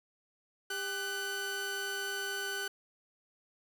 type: tone pair together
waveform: sawtooth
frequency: 397.9 / 1502.3 Hz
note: G4 / F#6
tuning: +26 / +26 cents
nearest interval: octave + major seventh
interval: 2300 cents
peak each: -37 / -32 dBFS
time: 0.7-2.68 s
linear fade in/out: 5 ms
effects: none